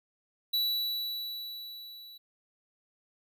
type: tone with level ramp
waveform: square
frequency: 3940 Hz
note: B7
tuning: 5 cents flat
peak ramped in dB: -26 to -48 dBFS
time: 0.53-2.18 s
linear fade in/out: 10 ms
effects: none